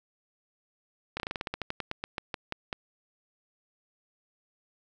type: slowing click train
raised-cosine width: 0.3 ms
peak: -16 dBFS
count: 18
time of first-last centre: 1.17-2.728 s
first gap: 29 ms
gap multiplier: 1.13
effects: none